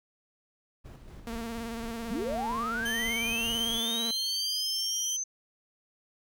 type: noise with tremolo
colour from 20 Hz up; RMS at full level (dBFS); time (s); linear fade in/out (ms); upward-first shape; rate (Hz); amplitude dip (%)
brown; -44; 0.84-3.8; 20; square; 4.2; 35
type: tone with vibrato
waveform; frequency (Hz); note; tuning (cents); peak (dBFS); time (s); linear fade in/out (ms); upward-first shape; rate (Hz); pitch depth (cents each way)
sawtooth; 230; A#3; -23; -31; 1.27-4.11; 2; square; 18; 31
type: linear sweep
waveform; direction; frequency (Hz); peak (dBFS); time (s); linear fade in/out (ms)
sine; up; 174.61 to 6240; -30; 2.1-5.24; 10
type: tone with pitch glide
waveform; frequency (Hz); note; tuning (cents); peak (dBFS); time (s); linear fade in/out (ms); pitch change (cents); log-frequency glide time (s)
sawtooth; 3100 to 3145; G7 to G7; -20 to +5; -30; 2.85-5.17; 10; +25; 3.11-4.08
effects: none